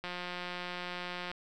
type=click train; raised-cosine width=0.3 ms; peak=-23 dBFS; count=228; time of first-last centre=0.04-1.315 s; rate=178 Hz; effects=none